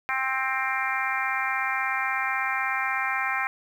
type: harmonic tone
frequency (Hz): 263.7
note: C4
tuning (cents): +14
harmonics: 3 / 4 / 5 / 6 / 7 / 8 / 9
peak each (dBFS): -32 / -32 / -32 / -32 / -32 / -32 / -32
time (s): 0.09-3.47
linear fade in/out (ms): 0
effects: 9-bit